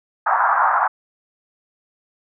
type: band-pass noise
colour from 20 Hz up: pink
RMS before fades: -17 dBFS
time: 0.26-0.88 s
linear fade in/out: 10 ms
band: 760 to 1500 Hz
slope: 48 dB/octave
effects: none